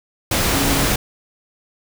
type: tone in noise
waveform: sine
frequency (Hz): 277.2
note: C#4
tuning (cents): 0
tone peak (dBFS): -22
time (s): 0.54-0.86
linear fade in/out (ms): 5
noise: pink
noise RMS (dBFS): -18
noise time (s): 0.31-0.96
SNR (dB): -7
effects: none